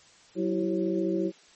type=tone cluster; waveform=sine; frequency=187.9 / 332.3 / 386.4 / 545 Hz; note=F#3 / E4 / G4 / C#5; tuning=+27 / +14 / -25 / -29 cents; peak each=-31 / -27 / -31 / -35 dBFS; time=0.35-1.32 s; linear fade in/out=50 ms; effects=white hiss -56 dBFS RMS until 1.55 s + MP3 32 kbps